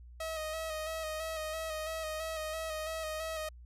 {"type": "tone with vibrato", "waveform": "sawtooth", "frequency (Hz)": 633, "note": "D#5", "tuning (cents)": 30, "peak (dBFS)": -32, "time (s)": [0.2, 3.49], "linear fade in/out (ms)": 5, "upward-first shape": "square", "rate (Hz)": 3, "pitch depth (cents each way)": 27, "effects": ["added 60 Hz sine -49 dBFS peak until 3.65 s", "resampled to 32000 Hz"]}